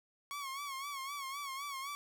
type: tone with vibrato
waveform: sawtooth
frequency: 1108.7 Hz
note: C#6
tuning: in tune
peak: -36 dBFS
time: 0.31-1.95 s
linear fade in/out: 0 ms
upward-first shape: sine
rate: 3.9 Hz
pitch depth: 78 cents each way
effects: none